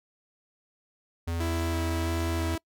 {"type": "tone", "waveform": "square", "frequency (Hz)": 84, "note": "E2", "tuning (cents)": 33, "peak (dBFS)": -29, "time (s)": [1.27, 2.56], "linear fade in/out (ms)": 10}
{"type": "tone with vibrato", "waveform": "sawtooth", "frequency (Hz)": 329.6, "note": "E4", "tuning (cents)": 0, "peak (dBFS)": -27, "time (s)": [1.4, 2.58], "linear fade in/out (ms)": 5, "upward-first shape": "square", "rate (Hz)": 1.5, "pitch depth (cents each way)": 12}
{"effects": ["noise-tail reverb RT60 0.1 s tail -25 dB re dry"]}